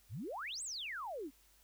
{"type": "exponential two-way sweep", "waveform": "sine", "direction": "up then down", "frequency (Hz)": [79, 8720, 249.9], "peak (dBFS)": -40, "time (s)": [0.09, 1.31], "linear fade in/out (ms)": 50, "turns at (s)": 0.63, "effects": ["added 50 Hz sine -70 dBFS peak until 1.63 s", "white hiss -68 dBFS RMS until 1.63 s"]}